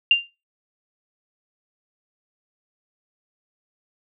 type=tone with exponential decay; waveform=sine; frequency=2788 Hz; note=F7; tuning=4 cents flat; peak=-8 dBFS; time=0.11-0.27 s; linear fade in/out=2 ms; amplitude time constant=34 ms; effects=noise-tail reverb RT60 0.3 s tail -22 dB re dry